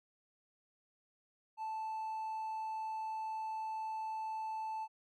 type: tone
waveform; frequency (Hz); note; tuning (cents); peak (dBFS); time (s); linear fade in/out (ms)
triangle; 878; A5; -4; -35; 1.57-4.88; 50
effects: tanh soft clip ceiling -31 dBFS